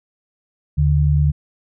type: tone pair together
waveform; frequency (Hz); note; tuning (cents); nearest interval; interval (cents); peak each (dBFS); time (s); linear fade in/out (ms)
sine; 77.02 / 146.83; D#2 / D3; -17 / 0; major seventh; 1117; -15; 0.77-1.32; 20
effects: none